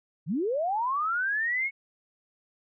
sine linear sweep, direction up, 127.6 to 2216 Hz, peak -25 dBFS, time 0.26-1.71 s, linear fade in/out 50 ms, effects none

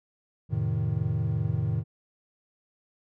triangle chord, F dominant seventh, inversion none, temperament equal, 87.31 / 110 / 130.81 / 155.56 Hz, F2 / A2 / C3 / Eb3, 0 / 0 / 0 / 0 cents, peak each -32 / -26 / -30 / -28 dBFS, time 0.49-1.84 s, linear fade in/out 50 ms, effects none

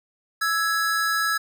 square tone pair together, 1321 / 1668.8 Hz, E6 / G#6, +3 / +8 cents, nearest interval major third, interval 405 cents, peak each -25 / -24 dBFS, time 0.41-1.38 s, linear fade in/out 10 ms, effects none

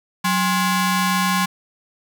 sawtooth ring-modulated tone, 622.3 Hz, D#5, in tune, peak -10 dBFS, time 0.24-1.46 s, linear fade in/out 10 ms, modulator 437 Hz, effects none

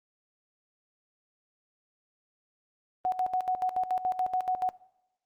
sine tone with tremolo, 740 Hz, F#5, in tune, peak -24 dBFS, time 3.05-4.69 s, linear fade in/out 0 ms, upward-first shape square, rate 7 Hz, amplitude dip 75%, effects noise-tail reverb RT60 0.9 s tail -21 dB re dry + Opus 32 kbps

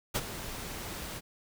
pink noise with ADSR envelope, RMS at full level -28 dBFS, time 0.14-1.21 s, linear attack 19 ms, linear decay 45 ms, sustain -12 dB, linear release 35 ms, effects none

